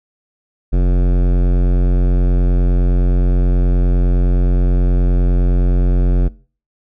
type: tone with hard clipping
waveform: sine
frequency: 44.81 Hz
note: F1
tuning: 45 cents sharp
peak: -12 dBFS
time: 0.72-6.29 s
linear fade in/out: 20 ms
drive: 17 dB
effects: noise-tail reverb RT60 0.4 s tail -21 dB re dry